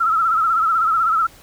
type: tone with vibrato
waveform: sine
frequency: 1318.5 Hz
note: E6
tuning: in tune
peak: -14 dBFS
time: 0-1.27 s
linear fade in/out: 10 ms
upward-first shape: sine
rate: 16 Hz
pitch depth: 76 cents each way
effects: pink hiss -46 dBFS RMS until 1.42 s